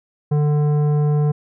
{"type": "tone with tanh clipping", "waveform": "sine", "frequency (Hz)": 148.3, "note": "D3", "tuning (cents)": 17, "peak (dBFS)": -16, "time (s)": [0.31, 1.32], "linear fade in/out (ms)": 10, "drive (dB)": 12, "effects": []}